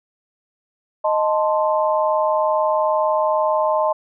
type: chord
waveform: sine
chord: A diminished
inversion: second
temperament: equal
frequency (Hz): 622.3 / 880 / 1046.5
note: Eb5 / A5 / C6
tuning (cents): 0 / 0 / 0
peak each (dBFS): -18 / -21 / -22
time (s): 1.04-3.93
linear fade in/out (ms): 10
effects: none